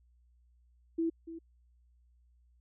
sine tone with echo, 329.6 Hz, E4, in tune, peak -28 dBFS, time 0.98-1.1 s, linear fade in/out 10 ms, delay 290 ms, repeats 1, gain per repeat -13 dB, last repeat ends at 1.39 s, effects added 60 Hz sine -63 dBFS peak until 2.6 s

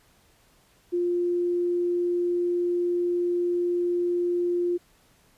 sine tone, 350.9 Hz, F4, 8 cents sharp, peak -22 dBFS, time 0.92-4.78 s, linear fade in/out 20 ms, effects pink hiss -61 dBFS RMS until 5.37 s + resampled to 32000 Hz

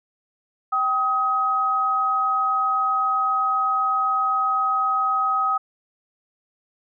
sine tone pair together, 776.1 / 1264 Hz, G5 / D#6, -18 / +27 cents, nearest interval minor sixth, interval 845 cents, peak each -26 / -19 dBFS, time 0.72-5.58 s, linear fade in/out 10 ms, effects none

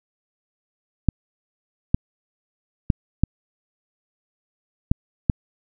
clicks, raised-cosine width 5 ms, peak -3 dBFS, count 6, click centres 1.087 / 1.945 / 2.902 / 3.236 / 4.915 / 5.298 s, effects none

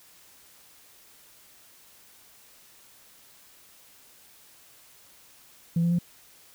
sine tone with pitch steps, 168.1 / 170.94 / 173.83 Hz, E3 / F3 / F3, +34 / -37 / -8 cents, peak -19 dBFS, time 5.76-5.988 s, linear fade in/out 5 ms, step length 76 ms, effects tanh soft clip ceiling -18 dBFS + white hiss -55 dBFS RMS until 6.54 s

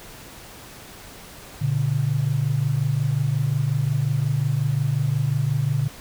sine tone pair together, 118.02 / 143.6 Hz, A#2 / D3, +22 / -39 cents, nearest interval minor third, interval 339 cents, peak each -23 / -21 dBFS, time 1.61-5.88 s, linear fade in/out 10 ms, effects pink hiss -42 dBFS RMS until 6 s

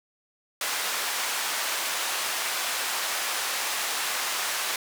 pink band-pass noise, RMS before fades -29 dBFS, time 0.61-4.76 s, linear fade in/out 2 ms, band 950 to 14000 Hz, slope 12 dB/octave, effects none

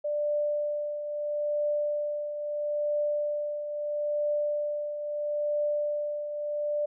sine tone with tremolo, 591 Hz, D5, 11 cents sharp, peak -24 dBFS, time 0.04-6.86 s, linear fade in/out 10 ms, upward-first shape triangle, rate 0.76 Hz, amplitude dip 60%, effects none

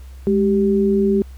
sine tone pair together, 207.4 / 390 Hz, G#3 / G4, -2 / -9 cents, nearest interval major seventh, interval 1093 cents, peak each -16 dBFS, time 0.27-1.22 s, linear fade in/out 0 ms, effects added 65 Hz sine -34 dBFS peak until 1.37 s + pink hiss -52 dBFS RMS until 1.37 s

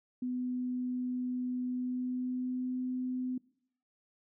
sine tone with pitch glide, 250.3 to 253.8 Hz, B3 to B3, +23 to +47 cents, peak -32 dBFS, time 0.22-3.38 s, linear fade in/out 5 ms, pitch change +24 cents, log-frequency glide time 1.66-2.79 s, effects noise-tail reverb RT60 0.7 s tail -23 dB re dry

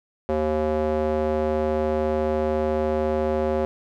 square tone with band-pass filter, 77 Hz, D#2, 17 cents flat, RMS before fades -23 dBFS, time 0.29-3.65 s, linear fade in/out 0 ms, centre 510 Hz, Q 2.1, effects none

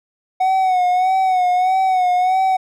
triangle tone with vibrato, 741 Hz, F#5, 2 cents sharp, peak -11 dBFS, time 0.4-2.57 s, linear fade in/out 10 ms, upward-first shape sine, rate 1.6 Hz, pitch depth 51 cents each way, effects none

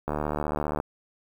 click train, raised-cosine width 1 ms, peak -14 dBFS, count 55, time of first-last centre 0.08-0.801 s, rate 74.9 Hz, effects 8-bit

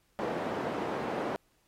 white band-pass noise, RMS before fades -34 dBFS, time 0.19-1.36 s, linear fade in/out 0 ms, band 210 to 680 Hz, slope 12 dB/octave, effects pink hiss -71 dBFS RMS until 1.67 s + AAC 48 kbps

